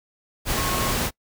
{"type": "tone in noise", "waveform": "sine", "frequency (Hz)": 1088, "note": "C#6", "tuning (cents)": -33, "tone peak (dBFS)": -29, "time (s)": [0.55, 0.95], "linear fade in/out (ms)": 50, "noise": "pink", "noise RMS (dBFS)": -24, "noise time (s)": [0.45, 1.11], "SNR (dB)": -8, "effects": ["noise-tail reverb RT60 0.1 s tail -24 dB re dry"]}